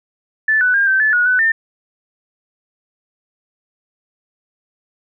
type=tone with pitch steps; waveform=sine; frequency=1750 / 1492 / 1609 / 1550 / 1736 / 1454 / 1499 / 1803 Hz; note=A6 / F#6 / G6 / G6 / A6 / F#6 / F#6 / A6; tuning=-10 / +14 / +45 / -20 / -24 / -31 / +22 / +42 cents; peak=-11 dBFS; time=0.48-1.52 s; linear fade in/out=5 ms; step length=130 ms; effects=none